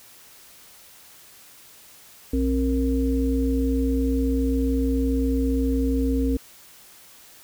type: tone cluster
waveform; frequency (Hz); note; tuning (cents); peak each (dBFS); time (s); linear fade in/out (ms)
sine; 60 / 265.8 / 463.7; B1 / C4 / A#4; -49 / +27 / -9; -23 / -22 / -29; 2.33-6.37; 5
effects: white hiss -49 dBFS RMS until 7.43 s